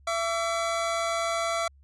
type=tone pair together; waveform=25% pulse; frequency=671 / 1144.8 Hz; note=E5 / D6; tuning=+31 / -45 cents; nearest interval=major sixth; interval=924 cents; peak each=-23 / -29 dBFS; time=0.07-1.68 s; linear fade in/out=5 ms; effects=added 69 Hz sine -53 dBFS peak until 1.83 s + resampled to 22050 Hz